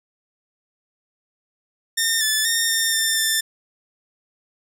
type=tone with pitch steps; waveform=10% pulse; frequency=1821 / 1743 / 1831 / 1816 / 1793 / 1779 Hz; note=A#6 / A6 / A#6 / A#6 / A6 / A6; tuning=-41 / -17 / -32 / -46 / +32 / +19 cents; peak=-9 dBFS; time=1.97-3.41 s; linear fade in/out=10 ms; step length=240 ms; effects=none